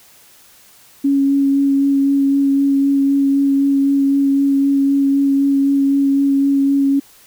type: tone with vibrato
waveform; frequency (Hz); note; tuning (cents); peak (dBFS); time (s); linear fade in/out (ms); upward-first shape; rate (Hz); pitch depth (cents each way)
sine; 277; C#4; -1; -11; 1.04-7; 10; sine; 3.9; 12
effects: white hiss -47 dBFS RMS until 7.26 s